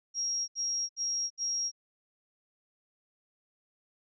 sine tone bursts, 5610 Hz, F8, 7 cents sharp, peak -29 dBFS, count 4, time 0.14-1.716 s, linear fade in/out 50 ms, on 340 ms, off 72 ms, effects none

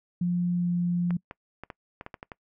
sine tone with pitch glide, 176.1 to 174.98 Hz, F3 to F3, +15 to +4 cents, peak -23 dBFS, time 0.21-1.17 s, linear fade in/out 5 ms, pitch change -11 cents, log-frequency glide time 0.56-0.68 s
clicks, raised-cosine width 0.5 ms, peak -23 dBFS, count 9, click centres 1.107 / 1.311 / 1.636 / 1.702 / 2.011 / 2.064 / 2.142 / 2.229 / 2.318 s
effects noise-tail reverb RT60 0.1 s tail -24 dB re dry

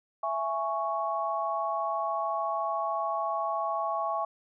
sine chord, C# minor, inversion first, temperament just, 665.2 / 831.5 / 1108.7 Hz, E5 / G#5 / C#6, +16 / +2 / 0 cents, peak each -32 / -33 / -31 dBFS, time 0.23-4.25 s, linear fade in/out 5 ms, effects none

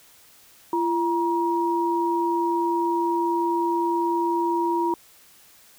sine tone pair together, 340.7 / 950 Hz, F4 / A#5, -43 / +33 cents, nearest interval octave + tritone, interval 1776 cents, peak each -23 dBFS, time 0.73-4.94 s, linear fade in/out 2 ms, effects white hiss -53 dBFS RMS until 5.78 s

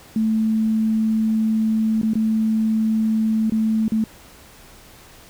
sine tone with dropouts, 220 Hz, A3, in tune, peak -16 dBFS, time 0.16-4.04 s, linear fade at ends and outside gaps 2 ms, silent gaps 2.015-2.031 / 2.135-2.154 / 3.498-3.521 / 3.881-3.92 s, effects pink hiss -46 dBFS RMS until 5.29 s

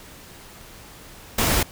pink noise, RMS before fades -20 dBFS, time 1.38-1.63 s, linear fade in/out 5 ms, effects pink hiss -44 dBFS RMS until 1.71 s

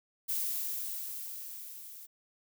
violet noise with level ramp, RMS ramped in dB -32 to -49 dBFS, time 0.28-2.07 s, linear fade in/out 20 ms, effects none

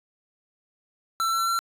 square tone with pitch steps, 1339 / 1349.1 / 1359.3 Hz, E6 / E6 / F6, +27 / +40 / -47 cents, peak -23 dBFS, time 1.2-1.59 s, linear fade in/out 0 ms, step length 130 ms, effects resampled to 32000 Hz

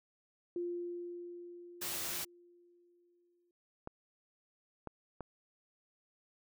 sine tone with exponential decay, 349.2 Hz, F4, in tune, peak -34 dBFS, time 0.56-3.51 s, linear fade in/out 2 ms, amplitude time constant 640 ms
white noise, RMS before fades -39 dBFS, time 1.81-2.25 s, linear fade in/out 10 ms
clicks, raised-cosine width 1 ms, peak -28 dBFS, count 3, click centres 3.874 / 4.873 / 5.207 s
effects none

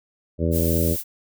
harmonic tone, 82.9 Hz, E2, 10 cents sharp, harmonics 1 / 2 / 3 / 4 / 5 / 6 / 7, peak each -22 / -25 / -27 / -28 / -29 / -30 / -30 dBFS, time 0.38-0.97 s, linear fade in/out 50 ms
violet noise, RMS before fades -28 dBFS, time 0.51-1.04 s, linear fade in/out 50 ms
effects none

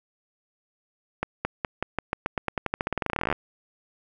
accelerating click train, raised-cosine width 0.5 ms, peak -10 dBFS, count 30, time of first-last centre 1.23-3.326 s, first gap 220 ms, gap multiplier 0.9, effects none

